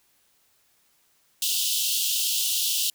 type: high-pass noise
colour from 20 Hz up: pink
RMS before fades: -25 dBFS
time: 1.42-2.9 s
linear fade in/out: 2 ms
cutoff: 2800 Hz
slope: 96 dB/octave
effects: white hiss -65 dBFS RMS until 2.94 s